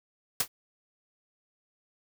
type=noise with exponential decay; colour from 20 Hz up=white; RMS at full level=-20 dBFS; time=0.4-0.48 s; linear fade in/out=5 ms; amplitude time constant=17 ms; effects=none